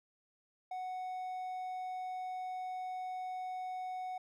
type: tone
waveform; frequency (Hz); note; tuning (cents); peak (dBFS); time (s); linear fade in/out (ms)
triangle; 740; F#5; 0; -36; 0.71-4.18; 5
effects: none